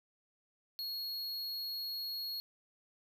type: tone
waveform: square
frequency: 4315 Hz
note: C#8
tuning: 47 cents flat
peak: -38 dBFS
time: 0.79-2.4 s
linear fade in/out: 0 ms
effects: 13-bit